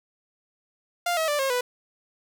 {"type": "tone with pitch steps", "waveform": "sawtooth", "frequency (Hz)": [699, 641, 587.8, 539, 494.3], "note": ["F5", "E5", "D5", "C#5", "B4"], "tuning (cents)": [1, -49, 1, -49, 1], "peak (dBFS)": -19, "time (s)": [1.06, 1.61], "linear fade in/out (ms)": 5, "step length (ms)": 110, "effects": []}